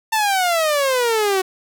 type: exponential sweep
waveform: sawtooth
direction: down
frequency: 900 to 370 Hz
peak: -12 dBFS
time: 0.12-1.42 s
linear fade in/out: 10 ms
effects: none